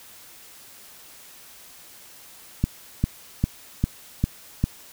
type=click train; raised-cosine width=5 ms; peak=-7 dBFS; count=6; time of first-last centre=2.64-4.64 s; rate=2.5 Hz; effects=white hiss -47 dBFS RMS until 4.92 s